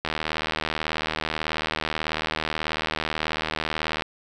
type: click train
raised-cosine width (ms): 0.3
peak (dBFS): -9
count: 312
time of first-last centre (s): 0.05-4.022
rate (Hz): 78.3
effects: none